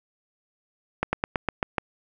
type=slowing click train; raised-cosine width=0.5 ms; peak=-8 dBFS; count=7; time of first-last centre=1.03-1.782 s; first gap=100 ms; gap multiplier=1.09; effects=none